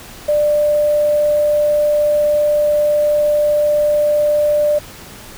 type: tone with quantisation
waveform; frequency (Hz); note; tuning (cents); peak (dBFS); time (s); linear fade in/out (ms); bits
sine; 594; D5; +20; -11; 0.28-4.79; 10; 6
effects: pink hiss -36 dBFS RMS until 5.37 s